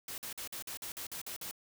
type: noise bursts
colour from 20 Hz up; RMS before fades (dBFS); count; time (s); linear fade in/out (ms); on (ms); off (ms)
white; -42; 10; 0.08-1.512; 2; 100; 48
effects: none